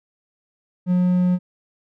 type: tone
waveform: triangle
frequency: 180.2 Hz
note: F#3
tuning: 45 cents flat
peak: -13 dBFS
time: 0.86-1.39 s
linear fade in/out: 50 ms
effects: none